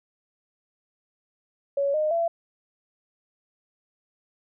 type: tone with pitch steps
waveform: sine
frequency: 560 / 614.2 / 673.7 Hz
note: C#5 / D#5 / E5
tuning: +18 / -23 / +38 cents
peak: -21 dBFS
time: 1.77-2.28 s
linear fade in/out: 5 ms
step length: 170 ms
effects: none